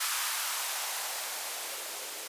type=noise with band-pass filter sweep; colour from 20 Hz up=violet; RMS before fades=-35 dBFS; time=0-2.28 s; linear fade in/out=10 ms; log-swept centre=1200 to 420 Hz; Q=1.6; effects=resampled to 32000 Hz